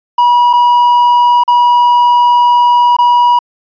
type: tone with dropouts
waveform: triangle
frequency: 968 Hz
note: B5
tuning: 35 cents flat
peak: -3 dBFS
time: 0.18-3.39 s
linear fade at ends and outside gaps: 5 ms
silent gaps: 0.531-0.534 / 1.437-1.478 / 2.967-2.986 s
effects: resampled to 11025 Hz